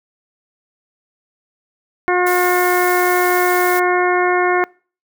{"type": "harmonic tone", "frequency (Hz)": 359.3, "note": "F4", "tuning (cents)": 49, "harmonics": [1, 2, 3, 4, 5, 6], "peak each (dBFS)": [-16, -19, -21, -22, -23, -24], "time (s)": [2.08, 4.64], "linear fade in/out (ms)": 0}
{"type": "noise", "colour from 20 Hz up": "blue", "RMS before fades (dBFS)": -26, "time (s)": [2.26, 3.8], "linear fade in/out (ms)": 10}
{"effects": ["noise-tail reverb RT60 0.4 s tail -26 dB re dry"]}